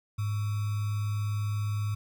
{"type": "tone with sample-and-hold", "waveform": "sine", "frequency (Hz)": 104.1, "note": "G#2", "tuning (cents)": 5, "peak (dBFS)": -27, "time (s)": [0.18, 1.95], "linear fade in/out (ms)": 10, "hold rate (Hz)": 1225, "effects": []}